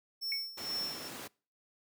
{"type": "tone with tremolo", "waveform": "square", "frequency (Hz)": 5400, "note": "E8", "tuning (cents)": 41, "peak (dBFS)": -34, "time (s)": [0.21, 1.09], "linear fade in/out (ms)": 20, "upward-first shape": "sine", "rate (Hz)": 2.2, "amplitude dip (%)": 80}
{"type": "tone with exponential decay", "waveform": "sine", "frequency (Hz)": 2217, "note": "C#7", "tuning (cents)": 0, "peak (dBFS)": -32, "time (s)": [0.32, 0.47], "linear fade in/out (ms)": 1, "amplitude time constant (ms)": 31}
{"type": "noise", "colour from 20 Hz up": "pink", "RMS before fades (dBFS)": -43, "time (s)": [0.57, 1.28], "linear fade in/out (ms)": 10}
{"effects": ["noise-tail reverb RT60 0.4 s tail -26 dB re dry", "high-pass 200 Hz 12 dB/octave"]}